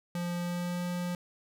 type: tone with pitch glide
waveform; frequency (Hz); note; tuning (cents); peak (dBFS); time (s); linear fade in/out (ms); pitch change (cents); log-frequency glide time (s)
square; 174.61 to 176.84; F3 to F3; 0 to +22; -32; 0.15-1.15; 2; +22; 0.35-0.84
effects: none